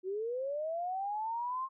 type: linear sweep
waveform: sine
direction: up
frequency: 360.9 to 1072 Hz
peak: -33 dBFS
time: 0.03-1.69 s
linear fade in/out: 50 ms
effects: none